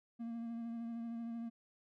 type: tone with vibrato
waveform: triangle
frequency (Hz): 231.7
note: A#3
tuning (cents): -10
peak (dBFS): -38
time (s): 0.19-1.5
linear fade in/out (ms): 20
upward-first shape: triangle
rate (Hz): 13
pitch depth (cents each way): 26
effects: none